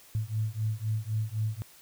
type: beating tone pair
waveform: sine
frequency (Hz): 107.1 / 111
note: A2 / A2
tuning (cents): -46 / +16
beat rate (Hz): 3.9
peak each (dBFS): -31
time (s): 0.15-1.62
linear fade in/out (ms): 0
effects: white hiss -55 dBFS RMS until 1.81 s